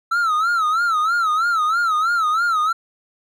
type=tone with vibrato; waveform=triangle; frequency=1318.5 Hz; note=E6; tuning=in tune; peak=-14 dBFS; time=0.11-2.73 s; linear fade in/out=10 ms; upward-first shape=sine; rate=3.1 Hz; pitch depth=130 cents each way; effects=none